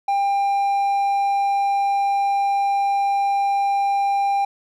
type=tone; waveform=triangle; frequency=797 Hz; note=G5; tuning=28 cents sharp; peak=-15 dBFS; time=0.08-4.45 s; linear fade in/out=5 ms; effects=none